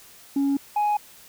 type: tone pair in turn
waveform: sine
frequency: 278.3 / 834 Hz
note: C#4 / G#5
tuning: +7 / +7 cents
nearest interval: octave + perfect fifth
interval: 1900 cents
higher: second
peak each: -17 dBFS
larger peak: neither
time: 0.36-0.57 / 0.76-0.97 s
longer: neither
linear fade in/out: 5 ms
effects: tanh soft clip ceiling -18 dBFS + white hiss -49 dBFS RMS until 1.28 s